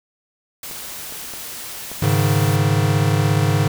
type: noise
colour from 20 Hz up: white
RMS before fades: -32 dBFS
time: 0.63-2.56 s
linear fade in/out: 2 ms
type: clicks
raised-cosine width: 1 ms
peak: -23 / -24 / -22 / -19 / -18 dBFS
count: 5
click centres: 0.712 / 1.124 / 1.337 / 1.916 / 2.057 s
type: chord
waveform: square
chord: Ab suspended fourth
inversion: none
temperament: equal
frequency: 103.83 / 138.59 / 155.56 Hz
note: Ab2 / Db3 / Eb3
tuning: 0 / 0 / 0 cents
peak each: -19 / -20 / -21 dBFS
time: 2.02-3.68 s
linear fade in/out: 5 ms
effects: none

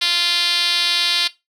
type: tone with band-pass filter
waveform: 5% pulse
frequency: 347.7 Hz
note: F4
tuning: 8 cents flat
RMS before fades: -18 dBFS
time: 0.01-1.28 s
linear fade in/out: 10 ms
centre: 4100 Hz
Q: 2
effects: noise-tail reverb RT60 0.2 s tail -17 dB re dry

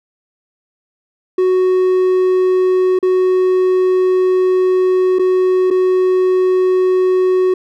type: tone with dropouts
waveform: triangle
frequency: 370 Hz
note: F#4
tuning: in tune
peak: -8 dBFS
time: 1.38-7.54 s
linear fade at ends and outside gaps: 5 ms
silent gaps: 2.99-3.027 / 5.187-5.193 / 5.704-5.709 s
effects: none

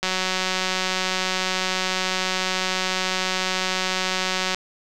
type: click train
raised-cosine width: 0.2 ms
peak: -6 dBFS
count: 841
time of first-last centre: 0.03-4.546 s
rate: 186 Hz
effects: none

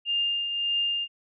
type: tone with tremolo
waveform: sine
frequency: 2808 Hz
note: F7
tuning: 9 cents sharp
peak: -22 dBFS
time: 0.05-1.08 s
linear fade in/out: 50 ms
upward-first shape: triangle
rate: 1.7 Hz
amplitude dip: 50%
effects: none

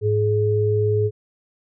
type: tone pair together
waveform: sine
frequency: 105.5 / 422 Hz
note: G#2 / G#4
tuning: +28 / +28 cents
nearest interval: 2 octaves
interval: 2400 cents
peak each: -19 dBFS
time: 0.01-1.11 s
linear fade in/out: 50 ms
effects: none

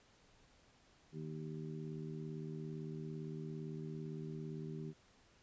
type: harmonic tone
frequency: 77.7 Hz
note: D#2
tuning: 2 cents flat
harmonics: 2 / 3 / 4 / 5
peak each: -44 / -50 / -53 / -50 dBFS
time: 1.12-4.94 s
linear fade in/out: 50 ms
effects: pink hiss -68 dBFS RMS until 5.42 s + resampled to 16000 Hz

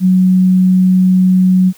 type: tone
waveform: sine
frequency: 185 Hz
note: F#3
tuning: in tune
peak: -6 dBFS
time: 0-1.73 s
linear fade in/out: 50 ms
effects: white hiss -44 dBFS RMS until 1.77 s

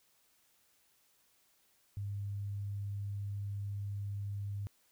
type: tone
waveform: sine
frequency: 100.8 Hz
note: G2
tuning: 49 cents sharp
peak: -36 dBFS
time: 1.97-4.67 s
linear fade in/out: 0 ms
effects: white hiss -71 dBFS RMS until 4.91 s

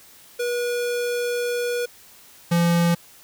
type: tone pair in turn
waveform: square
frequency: 483.5 / 170.94 Hz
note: B4 / F3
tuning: -37 / -37 cents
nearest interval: octave + tritone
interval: 1800 cents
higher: first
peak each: -23 / -17 dBFS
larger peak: second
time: 0.39-1.86 / 2.51-2.95 s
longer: first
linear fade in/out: 10 ms
effects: white hiss -49 dBFS RMS until 3.23 s

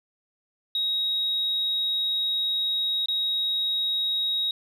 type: tone with dropouts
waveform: sine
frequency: 3791 Hz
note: A#7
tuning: 28 cents sharp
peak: -22 dBFS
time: 0.75-4.51 s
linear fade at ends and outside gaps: 2 ms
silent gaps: 3.059-3.084 s
effects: tanh soft clip ceiling -18 dBFS

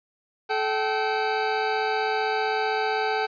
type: tone pair together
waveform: 25% pulse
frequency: 433.3 / 771 Hz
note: A4 / G5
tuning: -27 / -29 cents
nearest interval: minor seventh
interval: 998 cents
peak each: -22 dBFS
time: 0.49-3.27 s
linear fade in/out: 20 ms
effects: resampled to 11025 Hz + 9-bit

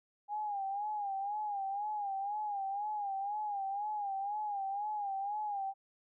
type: tone with vibrato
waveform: sine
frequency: 813 Hz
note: G#5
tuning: 37 cents flat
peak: -34 dBFS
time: 0.28-5.74 s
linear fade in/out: 50 ms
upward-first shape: sine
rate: 2 Hz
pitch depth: 82 cents each way
effects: none

